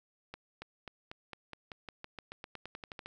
accelerating click train, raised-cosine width 0.3 ms, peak -27 dBFS, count 19, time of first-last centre 0.34-3.06 s, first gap 280 ms, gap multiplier 0.92, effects none

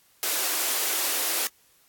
white high-pass noise, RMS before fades -26 dBFS, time 0.23-1.47 s, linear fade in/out 0 ms, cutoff 290 Hz, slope 48 dB/octave, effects white hiss -61 dBFS RMS until 1.88 s + AAC 64 kbps

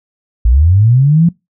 sine linear sweep, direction up, 51.91 to 174.61 Hz, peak -5 dBFS, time 0.45-1.29 s, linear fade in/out 5 ms, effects noise-tail reverb RT60 0.2 s tail -23 dB re dry

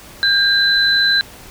sine tone pair together, 1600 / 4024 Hz, G6 / B7, +35 / +32 cents, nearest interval octave + major third, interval 1597 cents, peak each -14 dBFS, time 0.23-1.21 s, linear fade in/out 0 ms, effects pink hiss -39 dBFS RMS until 1.5 s

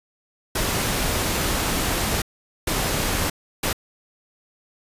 pink noise bursts at uneven times, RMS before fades -23 dBFS, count 3, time 0.55-2.22 / 2.67-3.3 / 3.63-3.73 s, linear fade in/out 5 ms, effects resampled to 32000 Hz

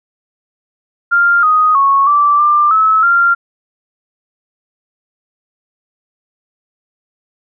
sine tone with pitch steps, 1396 / 1247 / 1103 / 1166 / 1189 / 1297 / 1387 Hz, F6 / D#6 / C#6 / D6 / D6 / E6 / F6, -1 / +3 / -9 / -13 / +21 / -28 / -12 cents, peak -7 dBFS, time 1.11-3.35 s, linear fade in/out 20 ms, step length 320 ms, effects none

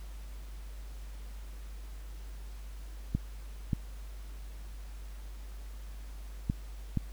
clicks, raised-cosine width 5 ms, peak -16 dBFS, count 4, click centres 3.15 / 3.732 / 6.499 / 6.973 s, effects added 50 Hz sine -41 dBFS peak until 7.12 s + pink hiss -57 dBFS RMS until 7.12 s

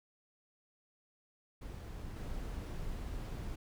brown noise with level steps, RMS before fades -44 / -41 dBFS, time 1.61-3.56 s, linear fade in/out 10 ms, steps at 2.16 s, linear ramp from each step 2 ms, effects none

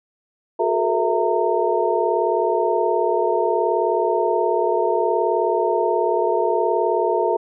sine tone cluster, 365.7 / 426.4 / 465.1 / 661 / 918 Hz, F#4 / G#4 / A#4 / E5 / A#5, -20 / +46 / -4 / +5 / -27 cents, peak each -23 dBFS, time 0.59-7.37 s, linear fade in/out 10 ms, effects none

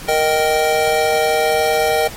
square chord, Eb major, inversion second, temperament just, 466.7 / 622.3 / 777.8 Hz, Bb4 / Eb5 / G5, +2 / 0 / -14 cents, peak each -19 dBFS, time 0.08-2.08 s, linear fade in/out 10 ms, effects pink hiss -34 dBFS RMS until 2.16 s + AAC 48 kbps

